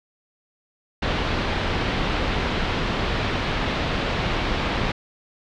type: low-pass noise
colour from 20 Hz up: pink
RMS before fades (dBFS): -24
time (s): 1.02-4.92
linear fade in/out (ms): 5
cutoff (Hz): 3900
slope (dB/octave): 24
effects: none